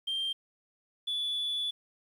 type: tone pair in turn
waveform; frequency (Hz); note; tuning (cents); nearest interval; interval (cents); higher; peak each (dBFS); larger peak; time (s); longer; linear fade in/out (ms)
sine; 3172 / 3448; G7 / A7; +20 / -36; minor second; 144; second; -28; neither; 0.07-0.33 / 1.07-1.71; second; 10
effects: tanh soft clip ceiling -27 dBFS + 10-bit